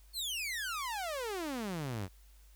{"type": "exponential sweep", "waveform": "sawtooth", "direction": "down", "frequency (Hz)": [4435, 87.31], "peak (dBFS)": -32, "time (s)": [0.13, 2.09], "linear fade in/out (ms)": 50, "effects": ["added 50 Hz sine -56 dBFS peak until 2.55 s", "white hiss -67 dBFS RMS until 2.55 s"]}